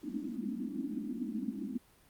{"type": "band-pass noise", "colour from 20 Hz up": "pink", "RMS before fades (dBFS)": -38, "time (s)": [0.03, 1.78], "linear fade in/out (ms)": 5, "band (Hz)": [200, 320], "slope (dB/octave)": 96, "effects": ["pink hiss -64 dBFS RMS until 2.09 s", "Opus 48 kbps"]}